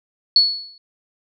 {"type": "tone with exponential decay", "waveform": "sine", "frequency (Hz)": 4400, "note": "C#8", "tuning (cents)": -14, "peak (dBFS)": -7, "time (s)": [0.36, 0.78], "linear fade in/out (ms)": 2, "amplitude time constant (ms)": 91, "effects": []}